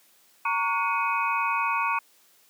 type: tone cluster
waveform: sine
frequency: 922 / 1119 / 1450 / 2224 / 2514 Hz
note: A#5 / C#6 / F#6 / C#7 / D#7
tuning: -19 / +16 / -35 / +5 / +17 cents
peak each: -28 / -27 / -33 / -35 / -29 dBFS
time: 0.45-1.99 s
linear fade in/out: 5 ms
effects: white hiss -60 dBFS RMS until 2.49 s + high-pass 200 Hz 12 dB/octave